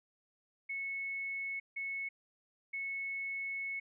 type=tone bursts at uneven times; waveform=sine; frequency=2200 Hz; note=C#7; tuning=14 cents flat; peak=-36 dBFS; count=3; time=0.69-1.6 / 1.76-2.09 / 2.73-3.8 s; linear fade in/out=10 ms; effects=none